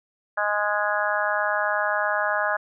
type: harmonic tone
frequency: 207.7 Hz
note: G#3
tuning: in tune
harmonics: 3 / 4 / 5 / 6 / 7 / 8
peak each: -27 / -29 / -30 / -30 / -28 / -27 dBFS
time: 0.37-2.57 s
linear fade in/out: 10 ms
effects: none